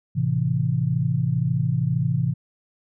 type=chord; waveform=sine; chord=A minor; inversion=none; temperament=just; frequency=110 / 132 / 165 Hz; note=A2 / C3 / E3; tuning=0 / +16 / +2 cents; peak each=-26 / -22 / -24 dBFS; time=0.15-2.34 s; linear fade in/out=20 ms; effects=none